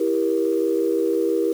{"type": "chord", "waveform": "sine", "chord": "E diminished", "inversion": "none", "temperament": "just", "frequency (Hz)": [329.6, 395.6, 474.7], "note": ["E4", "G4", "Bb4"], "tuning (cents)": [0, 16, 31], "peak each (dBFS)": -22, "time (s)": [0, 1.53], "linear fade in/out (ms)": 5, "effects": ["tanh soft clip ceiling -8 dBFS", "7-bit"]}